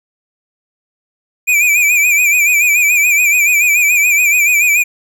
square tone with vibrato, 2396 Hz, D7, 34 cents sharp, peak -9 dBFS, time 1.47-4.84 s, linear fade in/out 20 ms, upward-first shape sine, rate 7 Hz, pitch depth 77 cents each way, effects none

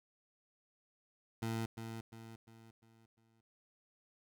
20% pulse tone with echo, 113.1 Hz, A2, 48 cents sharp, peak -31 dBFS, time 1.42-1.66 s, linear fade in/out 5 ms, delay 350 ms, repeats 5, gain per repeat -7 dB, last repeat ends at 3.41 s, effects none

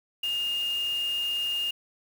sine tone in noise, 2829 Hz, F7, 22 cents sharp, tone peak -26 dBFS, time 0.23-1.71 s, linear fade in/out 5 ms, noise white, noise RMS -44 dBFS, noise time 0.23-1.71 s, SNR +15 dB, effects none

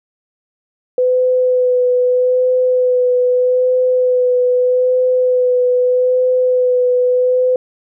sine tone with vibrato, 502 Hz, B4, 28 cents sharp, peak -10 dBFS, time 0.98-7.56 s, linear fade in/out 2 ms, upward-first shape sine, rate 0.8 Hz, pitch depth 17 cents each way, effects none

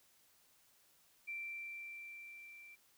sine tone with level ramp, 2349 Hz, D7, in tune, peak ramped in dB -40 to -54 dBFS, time 1.27-2.76 s, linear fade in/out 20 ms, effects white hiss -70 dBFS RMS until 2.97 s

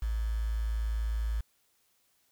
sine tone with quantisation, 55.1 Hz, A1, 3 cents sharp, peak -28 dBFS, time 0.02-1.41 s, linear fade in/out 5 ms, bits 8, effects white hiss -71 dBFS RMS until 2.31 s

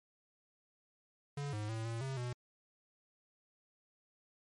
square tone with pitch steps, 142.8 / 105.6 / 112 / 115.1 / 134 / 122.8 Hz, D3 / G#2 / A2 / A#2 / C3 / B2, -48 / +29 / +31 / -22 / +42 / -9 cents, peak -38 dBFS, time 1.37-2.33 s, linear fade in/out 5 ms, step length 160 ms, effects MP3 48 kbps

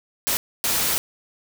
white noise bursts at uneven times, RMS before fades -22 dBFS, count 2, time 0.27-0.37 / 0.64-0.98 s, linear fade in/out 0 ms, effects none

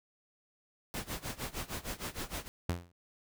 pink noise with tremolo, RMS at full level -37 dBFS, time 0.94-2.48 s, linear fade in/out 0 ms, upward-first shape sine, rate 6.5 Hz, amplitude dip 90%
sawtooth tone with exponential decay, 87 Hz, F2, 6 cents flat, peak -24 dBFS, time 2.69-2.92 s, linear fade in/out 5 ms, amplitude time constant 49 ms
effects none

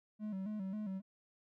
triangle tone with vibrato, 201.5 Hz, G3, 48 cents sharp, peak -36 dBFS, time 0.19-1.02 s, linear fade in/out 50 ms, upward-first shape square, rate 3.7 Hz, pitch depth 95 cents each way, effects none

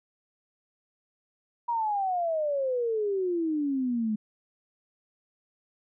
sine exponential sweep, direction down, 962 to 210 Hz, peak -25 dBFS, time 1.68-4.16 s, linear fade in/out 10 ms, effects none

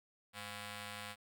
5% pulse ring-modulated tone, 305.9 Hz, D#4, 29 cents flat, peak -30 dBFS, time 0.33-1.16 s, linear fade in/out 50 ms, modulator 403 Hz, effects none

